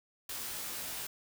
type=noise with comb filter; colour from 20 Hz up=white; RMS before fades=-40 dBFS; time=0.29-1.07 s; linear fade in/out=5 ms; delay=18 ms; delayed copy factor=+0.8; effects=none